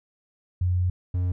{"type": "tone pair in turn", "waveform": ["sine", "triangle"], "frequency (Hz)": [90.2, 90.2], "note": ["F#2", "F#2"], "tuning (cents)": [-44, -44], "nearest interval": "unison", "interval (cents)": 0, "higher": "neither", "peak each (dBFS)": -20, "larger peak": "neither", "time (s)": [[0.61, 0.9], [1.14, 1.32]], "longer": "first", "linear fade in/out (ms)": 5, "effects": []}